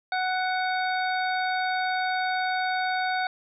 harmonic tone, 742 Hz, F#5, 5 cents sharp, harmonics 1 / 2 / 3 / 5 / 6, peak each -26 / -29 / -35 / -38 / -40 dBFS, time 0.12-3.27 s, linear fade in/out 2 ms, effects none

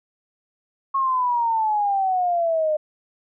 sine exponential sweep, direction down, 1096 to 605 Hz, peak -18 dBFS, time 0.94-2.77 s, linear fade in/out 10 ms, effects none

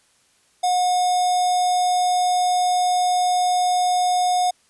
square tone with notch filter, 724 Hz, F#5, 38 cents flat, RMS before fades -19 dBFS, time 0.63-4.51 s, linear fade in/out 10 ms, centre 2300 Hz, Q 1.3, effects white hiss -60 dBFS RMS until 4.69 s + resampled to 24000 Hz

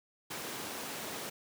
pink high-pass noise, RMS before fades -41 dBFS, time 0.3-1.3 s, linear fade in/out 10 ms, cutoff 230 Hz, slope 12 dB/octave, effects none

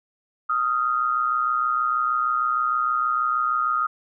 sine tone pair together, 1246 / 1372.4 Hz, D#6 / F6, +2 / -31 cents, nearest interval major second, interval 167 cents, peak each -21 / -25 dBFS, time 0.49-3.87 s, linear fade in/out 10 ms, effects none

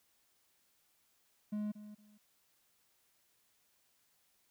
triangle tone with echo, 210 Hz, G#3, 19 cents sharp, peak -33 dBFS, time 1.52-1.72 s, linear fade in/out 10 ms, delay 230 ms, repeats 2, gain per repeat -13 dB, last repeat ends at 2.18 s, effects white hiss -74 dBFS RMS until 4.5 s

